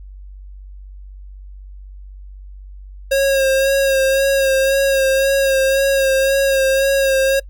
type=tone with vibrato; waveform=square; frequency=541 Hz; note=C#5; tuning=42 cents flat; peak=-13 dBFS; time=3.11-7.4 s; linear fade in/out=10 ms; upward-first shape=sine; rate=1.9 Hz; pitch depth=26 cents each way; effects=noise-tail reverb RT60 0.1 s tail -24 dB re dry + added 48 Hz sine -33 dBFS peak until 7.49 s